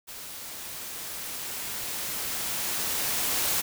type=noise with level ramp; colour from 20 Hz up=white; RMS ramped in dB=-41 to -26 dBFS; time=0.07-3.62 s; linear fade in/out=20 ms; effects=none